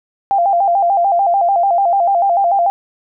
sine tone with vibrato, 740 Hz, F#5, in tune, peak -10 dBFS, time 0.31-2.7 s, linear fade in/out 0 ms, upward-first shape square, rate 6.8 Hz, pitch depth 120 cents each way, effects none

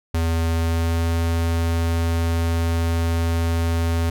square tone with pitch glide, 82.5 to 83.41 Hz, E2 to E2, +2 to +21 cents, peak -19 dBFS, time 0.14-4.1 s, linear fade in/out 5 ms, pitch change +19 cents, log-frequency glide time 0.51-1.09 s, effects none

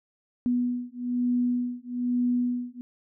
sine beating tone pair, 244.8 / 245.9 Hz, B3 / B3, -15 / -7 cents, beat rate 1.1 Hz, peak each -27 dBFS, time 0.46-2.81 s, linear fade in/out 0 ms, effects none

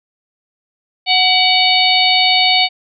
harmonic tone with a mistuned harmonic, 740 Hz, F#5, in tune, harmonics 1 / 3 / 4 / 5 / 6, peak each -16 / -16 / -16 / -16 / -16 dBFS, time 1.06-2.69 s, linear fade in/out 50 ms, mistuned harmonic 3, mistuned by +44 cents, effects none

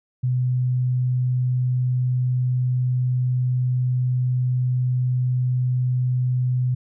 sine tone, 126 Hz, B2, 35 cents sharp, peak -18 dBFS, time 0.23-6.75 s, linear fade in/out 10 ms, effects none

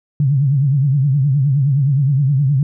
sine tone with vibrato, 138.59 Hz, C#3, in tune, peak -11 dBFS, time 0.2-2.63 s, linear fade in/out 2 ms, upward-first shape triangle, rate 9.6 Hz, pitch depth 160 cents each way, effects none

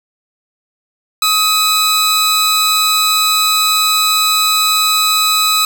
sawtooth tone pair together, 1261 / 3980 Hz, D#6 / B7, +23 / +13 cents, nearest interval octave + minor sixth, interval 1990 cents, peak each -10 dBFS, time 1.22-5.65 s, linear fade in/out 2 ms, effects none

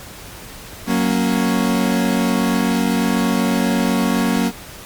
40% pulse chord, F# major, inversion none, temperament equal, 185 / 233.1 / 277.2 Hz, F#3 / A#3 / C#4, 0 / 0 / 0 cents, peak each -19 / -17 / -21 dBFS, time 0.86-4.52 s, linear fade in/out 50 ms, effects pink hiss -36 dBFS RMS until 4.85 s + MP3 96 kbps

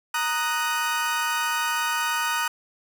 30% pulse chord, D# minor, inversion second, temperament equal with one note detuned, 932.3 / 1244.5 / 1484.3 Hz, A#5 / D#6 / F#6, 0 / 0 / +5 cents, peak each -25 dBFS, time 0.14-2.48 s, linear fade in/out 5 ms, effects none

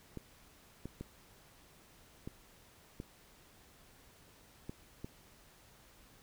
clicks, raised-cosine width 3 ms, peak -29 dBFS, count 7, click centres 0.173 / 0.856 / 1.01 / 2.275 / 3.001 / 4.695 / 5.045 s, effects pink hiss -62 dBFS RMS until 6.22 s

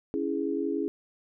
sine chord, C# minor, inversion none, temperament equal with one note detuned, 278.5 / 329.6 / 415.3 Hz, C#4 / E4 / G#4, +8 / 0 / 0 cents, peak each -31 dBFS, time 0.14-0.88 s, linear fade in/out 0 ms, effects none

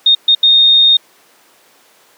sine tone bursts at uneven times, 3687 Hz, A#7, 20 cents flat, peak -5 dBFS, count 3, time 0.06-0.15 / 0.28-0.35 / 0.43-0.97 s, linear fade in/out 5 ms, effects pink hiss -48 dBFS RMS until 2.17 s + high-pass 400 Hz 12 dB/octave

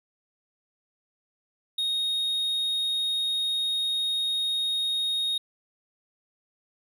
triangle tone, 3729 Hz, A#7, in tune, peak -23 dBFS, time 1.78-5.38 s, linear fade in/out 5 ms, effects none

